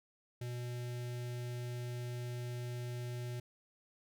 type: tone with notch filter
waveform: square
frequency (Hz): 122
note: B2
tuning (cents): -21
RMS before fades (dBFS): -41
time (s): 0.41-3.4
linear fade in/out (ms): 5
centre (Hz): 1100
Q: 1.5
effects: none